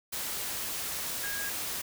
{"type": "tone in noise", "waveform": "sine", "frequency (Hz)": 1638, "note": "G#6", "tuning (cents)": -24, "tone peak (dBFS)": -36, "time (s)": [1.23, 1.5], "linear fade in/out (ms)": 10, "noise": "white", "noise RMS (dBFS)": -35, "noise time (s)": [0.12, 1.82], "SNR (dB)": -4, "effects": []}